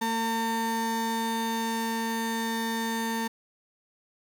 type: tone pair together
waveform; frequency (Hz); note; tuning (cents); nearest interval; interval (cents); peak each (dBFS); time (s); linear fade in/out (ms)
35% pulse; 226.8 / 907; A#3 / A#5; -47 / -48; 2 octaves; 2399; -28; 0.01-3.28; 10
effects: none